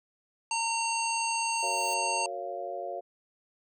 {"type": "harmonic tone", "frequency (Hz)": 914, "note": "A#5", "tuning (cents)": -34, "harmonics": [1, 3, 5, 7, 9], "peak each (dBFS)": [-30, -33, -37, -37, -37], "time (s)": [0.51, 2.26], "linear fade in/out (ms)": 2}
{"type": "noise with exponential growth", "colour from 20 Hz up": "blue", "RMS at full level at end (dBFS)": -44, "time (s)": [1.25, 1.94], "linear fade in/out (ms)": 5, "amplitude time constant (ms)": 150}
{"type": "chord", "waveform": "sine", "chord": "Gb major seventh", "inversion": "none", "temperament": "just", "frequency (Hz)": [370, 462.5, 555, 693.7], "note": ["Gb4", "Bb4", "Db5", "F5"], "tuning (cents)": [0, -14, 2, -12], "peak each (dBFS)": [-42, -42, -38, -36], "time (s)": [1.62, 3.01], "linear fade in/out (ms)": 20}
{"effects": []}